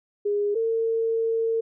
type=tone pair in turn; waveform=sine; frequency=410.6 / 453.3 Hz; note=G#4 / A#4; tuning=-20 / -48 cents; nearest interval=major second; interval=172 cents; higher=second; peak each=-21 / -21 dBFS; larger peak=neither; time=0.25-0.55 / 0.55-1.61 s; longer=second; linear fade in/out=10 ms; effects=none